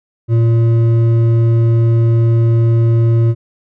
triangle tone with hard clipping, 115.3 Hz, A#2, 19 cents flat, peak -10 dBFS, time 0.28-3.35 s, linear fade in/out 50 ms, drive 11 dB, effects none

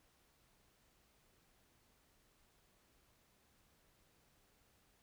silence, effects pink hiss -73 dBFS RMS until 5.02 s

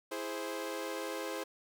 sawtooth chord, E augmented, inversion none, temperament equal, 329.6 / 415.3 / 523.3 Hz, E4 / G#4 / B#4, 0 / 0 / 0 cents, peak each -38 / -38 / -36 dBFS, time 0.11-1.44 s, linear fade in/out 10 ms, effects none

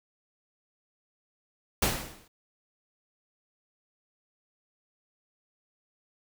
pink noise with exponential decay, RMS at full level -22 dBFS, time 1.82-2.28 s, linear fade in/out 5 ms, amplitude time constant 99 ms, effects none

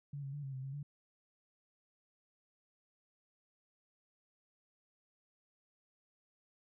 sine tone with pitch steps, 142.6 / 137.1 / 145.5 / 135.8 / 131.1 / 135.5 / 144.3 Hz, C#3 / C#3 / D3 / C#3 / C3 / C#3 / D3, +49 / -19 / -16 / -35 / +4 / -39 / -30 cents, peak -40 dBFS, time 0.13-0.83 s, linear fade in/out 5 ms, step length 100 ms, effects none

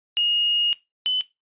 sine tone pair in turn, 2861 / 3018 Hz, F7 / F#7, +41 / +34 cents, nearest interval minor second, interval 93 cents, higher second, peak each -18 dBFS, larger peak neither, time 0.17-0.73 / 1.06-1.21 s, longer first, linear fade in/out 0 ms, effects noise-tail reverb RT60 0.2 s tail -17 dB re dry + resampled to 8000 Hz

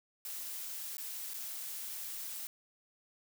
blue noise with dropouts, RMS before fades -42 dBFS, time 0.25-2.47 s, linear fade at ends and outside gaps 1 ms, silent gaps 0.97-0.981 / 1.336-1.342 s, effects none

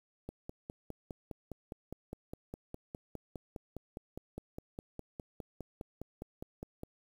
click train, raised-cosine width 2 ms, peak -28 dBFS, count 33, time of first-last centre 0.29-6.834 s, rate 4.89 Hz, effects 9-bit

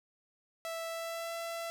sawtooth tone with pitch glide, 659.3 to 670 Hz, E5 to E5, 0 to +28 cents, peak -33 dBFS, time 0.65-1.7 s, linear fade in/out 0 ms, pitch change +28 cents, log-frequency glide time 0.88-1.34 s, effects none

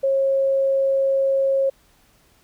sine tone, 542 Hz, C#5, 39 cents flat, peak -16 dBFS, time 0.03-1.7 s, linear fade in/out 10 ms, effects pink hiss -58 dBFS RMS until 2.43 s

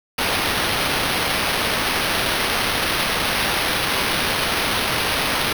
white noise with sample-and-hold, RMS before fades -21 dBFS, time 0.18-5.53 s, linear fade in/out 5 ms, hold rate 7350 Hz, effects none

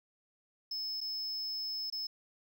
triangle tone with dropouts, 5220 Hz, E8, 18 cents flat, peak -34 dBFS, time 0.71-2.07 s, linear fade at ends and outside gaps 5 ms, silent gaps 1.006-1.012 / 1.901-1.924 s, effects none

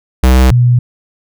square / sine tone pair in turn, 64.3 / 122.37 Hz, C2 / B2, -30 / -16 cents, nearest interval major seventh, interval 1114 cents, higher second, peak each -5 dBFS, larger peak neither, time 0.23-0.51 / 0.51-0.79 s, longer neither, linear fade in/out 5 ms, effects none

